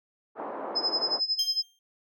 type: band-pass noise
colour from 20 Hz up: white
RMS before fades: -36 dBFS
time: 0.35-1.21 s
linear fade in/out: 50 ms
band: 280 to 1000 Hz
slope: 24 dB/octave
type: tone with tremolo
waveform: sine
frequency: 5100 Hz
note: D#8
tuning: 42 cents sharp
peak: -22 dBFS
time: 0.75-1.63 s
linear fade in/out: 20 ms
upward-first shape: sine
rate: 11 Hz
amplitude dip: 85%
type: tone with exponential decay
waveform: 30% pulse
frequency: 3181 Hz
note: G7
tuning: 25 cents sharp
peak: -26 dBFS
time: 1.39-1.79 s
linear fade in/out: 2 ms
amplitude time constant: 85 ms
effects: none